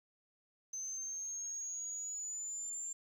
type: exponential sweep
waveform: sine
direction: up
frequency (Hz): 6170 to 7320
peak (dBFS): -39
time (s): 0.73-2.93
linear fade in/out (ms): 5
effects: 11-bit